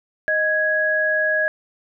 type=tone pair together; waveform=sine; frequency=622.3 / 1662.6 Hz; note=D#5 / G#6; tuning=0 / +1 cents; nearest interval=octave + perfect fourth; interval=1701 cents; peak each=-22 / -18 dBFS; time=0.28-1.48 s; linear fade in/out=0 ms; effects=none